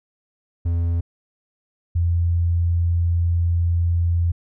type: tone pair in turn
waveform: triangle / sine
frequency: 84.9 / 85.49 Hz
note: F2 / F2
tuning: -48 / -36 cents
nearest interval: unison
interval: 12 cents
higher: second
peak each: -16 dBFS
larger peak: neither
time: 0.65-1.01 / 1.95-4.32 s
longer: second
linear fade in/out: 10 ms
effects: none